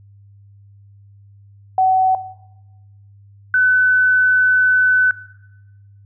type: tone pair in turn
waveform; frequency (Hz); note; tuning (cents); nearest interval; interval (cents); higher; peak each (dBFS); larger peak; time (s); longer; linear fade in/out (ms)
sine; 753 / 1506; F#5 / F#6; +30 / +30; octave; 1200; second; -11; neither; 1.78-2.15 / 3.54-5.11; second; 2
effects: noise-tail reverb RT60 1.0 s tail -17 dB re dry + added 100 Hz sine -43 dBFS peak until 6.05 s